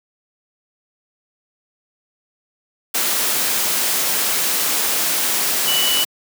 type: tone in noise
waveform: sine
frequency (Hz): 2960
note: F#7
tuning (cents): 0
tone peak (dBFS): -18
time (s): 5.67-6.04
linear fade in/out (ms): 10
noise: white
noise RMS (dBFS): -19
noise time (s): 2.94-6.05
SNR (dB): -2
effects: high-pass 200 Hz 12 dB/octave